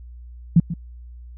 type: tone with echo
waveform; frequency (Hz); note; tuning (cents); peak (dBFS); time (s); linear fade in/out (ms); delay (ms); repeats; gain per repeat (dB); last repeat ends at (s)
sine; 168; E3; +33; -8; 0.56-0.6; 5; 140; 1; -14; 0.74
effects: added 60 Hz sine -37 dBFS peak until 1.37 s